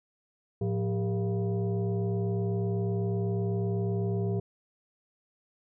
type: tone with frequency modulation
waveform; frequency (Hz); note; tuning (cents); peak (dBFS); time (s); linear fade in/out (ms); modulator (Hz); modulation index
sine; 110; A2; 0; -26; 0.61-4.4; 5; 288; 1.1
effects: none